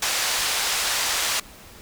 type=band-pass noise; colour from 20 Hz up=white; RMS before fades=-24 dBFS; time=0.02-1.4 s; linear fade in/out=5 ms; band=610 to 6900 Hz; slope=12 dB/octave; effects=pink hiss -45 dBFS RMS until 1.81 s